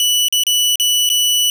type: tone with dropouts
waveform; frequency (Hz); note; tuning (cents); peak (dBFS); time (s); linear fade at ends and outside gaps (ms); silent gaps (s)
sawtooth; 2960; F#7; 0; -9; 0-1.5; 1; 0.284-0.325 / 0.436-0.467 / 0.757-0.798 / 1.091-1.1
effects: none